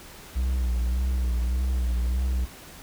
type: tone with vibrato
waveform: triangle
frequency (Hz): 61.74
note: B1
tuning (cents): 0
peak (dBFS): -20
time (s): 0.35-2.46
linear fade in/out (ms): 20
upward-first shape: sine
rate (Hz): 1.7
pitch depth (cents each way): 65
effects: pink hiss -45 dBFS RMS until 2.82 s